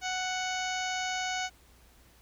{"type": "harmonic tone with a mistuned harmonic", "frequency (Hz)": 741, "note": "F#5", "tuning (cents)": 2, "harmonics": [1, 2, 3, 4, 5, 6, 7, 8, 9], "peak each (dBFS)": [-34, -37, -38, -40, -44, -45, -46, -44, -42], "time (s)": [0.01, 1.5], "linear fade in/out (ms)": 50, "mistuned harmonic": 8, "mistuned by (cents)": 22, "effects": ["added 60 Hz sine -61 dBFS peak until 2.21 s", "pink hiss -61 dBFS RMS until 2.21 s"]}